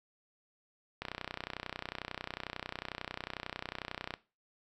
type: click train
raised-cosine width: 0.3 ms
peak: -21 dBFS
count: 98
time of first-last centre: 1.02-4.139 s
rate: 31.1 Hz
effects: noise-tail reverb RT60 0.3 s tail -17 dB re dry